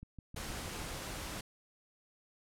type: click train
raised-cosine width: 5 ms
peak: -35 dBFS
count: 6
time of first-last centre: 0.03-0.816 s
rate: 6.36 Hz
type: noise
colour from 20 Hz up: pink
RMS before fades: -42 dBFS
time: 0.36-1.41 s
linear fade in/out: 5 ms
effects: low-pass 12000 Hz 12 dB/octave